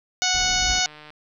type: harmonic tone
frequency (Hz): 737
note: F#5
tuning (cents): -7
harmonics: 1 / 2 / 3 / 4 / 5 / 6 / 7 / 8 / 9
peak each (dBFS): -28 / -28 / -28 / -28 / -28 / -28 / -28 / -28 / -28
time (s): 0.22-0.86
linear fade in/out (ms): 0
type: noise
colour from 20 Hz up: brown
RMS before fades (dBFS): -34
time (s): 0.34-0.8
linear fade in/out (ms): 10
type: tone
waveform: triangle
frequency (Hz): 53.6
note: A1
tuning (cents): -45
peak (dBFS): -25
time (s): 0.62-0.74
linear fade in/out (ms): 5
type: click train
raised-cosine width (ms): 0.3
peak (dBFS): -27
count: 62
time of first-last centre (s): 0.7-1.104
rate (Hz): 151
effects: none